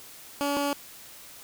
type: tone pair in turn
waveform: 15% pulse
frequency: 284.8 / 284.8 Hz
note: C#4 / C#4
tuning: +47 / +47 cents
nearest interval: unison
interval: 0 cents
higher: neither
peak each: -19 dBFS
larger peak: neither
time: 0.41-0.57 / 0.57-0.73 s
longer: neither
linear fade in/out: 0 ms
effects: white hiss -47 dBFS RMS until 1.43 s